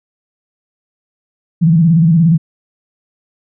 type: tone with vibrato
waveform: sine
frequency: 164.81 Hz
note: E3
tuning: in tune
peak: -6 dBFS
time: 1.61-2.38 s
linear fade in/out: 20 ms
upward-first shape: square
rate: 17 Hz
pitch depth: 88 cents each way
effects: none